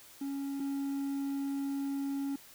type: tone pair in turn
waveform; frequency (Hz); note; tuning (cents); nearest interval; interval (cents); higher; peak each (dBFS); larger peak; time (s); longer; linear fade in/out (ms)
triangle; 277.2 / 277.2; C#4 / C#4; 0 / 0; unison; 0; neither; -32 / -30; second; 0.21-0.6 / 0.6-2.36; second; 5
effects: white hiss -55 dBFS RMS until 2.54 s